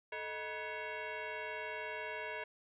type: tone with frequency modulation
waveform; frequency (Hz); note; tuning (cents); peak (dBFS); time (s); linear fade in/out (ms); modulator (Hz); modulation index
sine; 623; D#5; +2; -39; 0.12-2.44; 5; 530; 3.9
effects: none